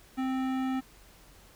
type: tone with hard clipping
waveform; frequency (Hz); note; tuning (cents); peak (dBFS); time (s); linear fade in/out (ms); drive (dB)
sine; 261.6; C4; 0; -30; 0.17-0.81; 20; 16
effects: added 46 Hz sine -60 dBFS peak until 1.55 s + pink hiss -57 dBFS RMS until 1.55 s